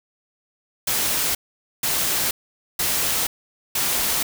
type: noise bursts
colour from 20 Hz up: white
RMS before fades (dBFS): -22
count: 4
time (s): 0.87-4.23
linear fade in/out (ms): 5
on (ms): 480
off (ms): 480
effects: none